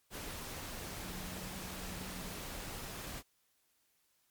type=tone in noise; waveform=sine; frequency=184.9 Hz; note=F#3; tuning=1 cent flat; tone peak=-48 dBFS; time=1.03-2.38 s; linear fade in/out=50 ms; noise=pink; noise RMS=-44 dBFS; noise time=0.1-3.23 s; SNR=-7 dB; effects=white hiss -75 dBFS RMS until 4.3 s + MP3 96 kbps